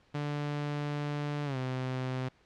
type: tone with pitch glide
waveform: sawtooth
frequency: 146.5 to 129.02 Hz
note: D3 to C3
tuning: -4 to -24 cents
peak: -28 dBFS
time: 0.14-2.29 s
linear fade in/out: 10 ms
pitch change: -220 cents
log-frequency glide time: 1.45-1.57 s
effects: pink hiss -65 dBFS RMS until 2.45 s + low-pass 4000 Hz 12 dB/octave